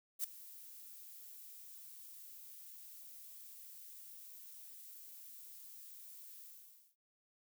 violet noise with ADSR envelope, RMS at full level -35 dBFS, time 0.19-6.96 s, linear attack 50 ms, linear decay 6 ms, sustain -19 dB, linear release 550 ms, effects none

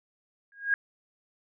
sine tone with exponential growth, 1634 Hz, G#6, 29 cents flat, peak -18 dBFS, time 0.52-0.74 s, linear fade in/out 1 ms, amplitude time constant 47 ms, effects none

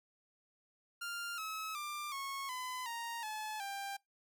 sawtooth tone with pitch steps, 1396.9 / 1288.4 / 1188.3 / 1096 / 1010.8 / 932.3 / 859.9 / 793.1 Hz, F6 / E6 / D6 / C#6 / B5 / A#5 / A5 / G5, 0 / -40 / +20 / -20 / +40 / 0 / -40 / +20 cents, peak -36 dBFS, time 1.01-3.97 s, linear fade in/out 10 ms, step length 370 ms, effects noise-tail reverb RT60 0.2 s tail -26 dB re dry

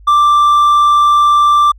sine tone with hard clipping, 1177 Hz, D6, 3 cents sharp, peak -7 dBFS, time 0.07-1.72 s, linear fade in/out 10 ms, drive 3 dB, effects added 50 Hz sine -36 dBFS peak until 1.78 s

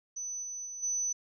sine tone with level steps, 6000 Hz, F#8, 23 cents sharp, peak -35 / -37 / -39 / -29 dBFS, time 0.16-1.13 s, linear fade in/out 10 ms, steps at 0.42 / 0.65 / 0.82 s, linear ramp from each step 20 ms, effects none

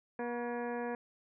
harmonic tone with a mistuned harmonic, 240 Hz, B3, 49 cents flat, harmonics 1 / 2 / 3 / 4 / 5 / 6 / 7 / 8 / 9 / 10, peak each -40 / -38 / -43 / -45 / -54 / -54 / -46 / -56 / -58 / -57 dBFS, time 0.19-0.95 s, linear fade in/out 2 ms, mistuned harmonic 5, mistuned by -100 cents, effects none

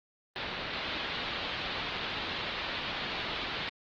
white low-pass noise, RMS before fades -36 dBFS, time 0.36-3.69 s, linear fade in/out 0 ms, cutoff 4100 Hz, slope 48 dB/octave, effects Opus 24 kbps

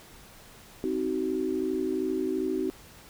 sine chord, C diminished, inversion none, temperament just, 261.6 / 314 / 376.7 Hz, C4 / Eb4 / Gb4, 0 / +16 / +31 cents, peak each -32 / -31 / -29 dBFS, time 0.84-2.7 s, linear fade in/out 0 ms, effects pink hiss -51 dBFS RMS until 3.09 s

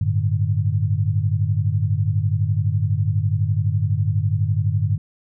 sine chord, G suspended second, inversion none, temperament equal with one note detuned, 98 / 110 / 149.05 Hz, G2 / A2 / D3, 0 / 0 / +26 cents, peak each -20 / -21 / -24 dBFS, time 0.01-4.98 s, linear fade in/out 5 ms, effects none

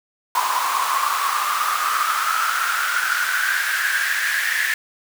pink noise with high-pass filter sweep, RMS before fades -21 dBFS, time 0.35-4.74 s, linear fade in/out 2 ms, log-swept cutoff 1000 to 1800 Hz, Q 9.7, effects none

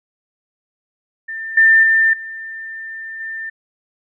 sine tone with level steps, 1793 Hz, A6, 32 cents sharp, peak -24 / -7 / -10 / -27 / -24 dBFS, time 1.28-3.5 s, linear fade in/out 10 ms, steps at 1.57 / 1.83 / 2.13 / 3.2 s, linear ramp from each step 5 ms, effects none

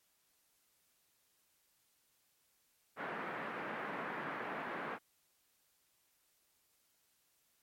white band-pass noise, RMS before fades -42 dBFS, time 2.96-4.99 s, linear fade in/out 50 ms, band 160 to 1800 Hz, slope 24 dB/octave, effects white hiss -75 dBFS RMS until 7.62 s + MP3 64 kbps

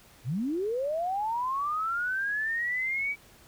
sine linear sweep, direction up, 100.4 to 2300 Hz, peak -27 dBFS, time 0.24-3.16 s, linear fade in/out 50 ms, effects pink hiss -56 dBFS RMS until 3.47 s

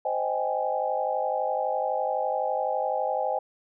sine chord, Ab major seventh, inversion first, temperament just, 519.1 / 623 / 778.7 / 830.6 Hz, C5 / Eb5 / G5 / Ab5, -14 / +2 / -12 / 0 cents, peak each -30 dBFS, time 0.05-3.39 s, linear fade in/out 5 ms, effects none

